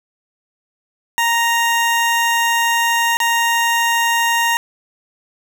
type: tone with dropouts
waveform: 20% pulse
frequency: 932.3 Hz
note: A#5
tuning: in tune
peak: -9 dBFS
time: 1.18-4.57 s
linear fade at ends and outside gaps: 0 ms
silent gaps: 3.17-3.202 s
effects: none